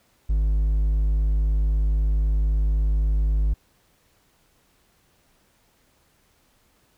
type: tone with hard clipping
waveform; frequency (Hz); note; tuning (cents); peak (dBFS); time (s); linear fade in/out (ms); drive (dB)
triangle; 51.91; G#1; 0; -19; 0.29-3.54; 10; 6
effects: pink hiss -63 dBFS RMS until 6.97 s